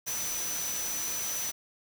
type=tone in noise; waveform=sine; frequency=5980 Hz; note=F#8; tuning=17 cents sharp; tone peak=-33 dBFS; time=0.06-1.52 s; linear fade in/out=20 ms; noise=white; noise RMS=-36 dBFS; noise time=0.06-1.52 s; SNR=0 dB; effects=none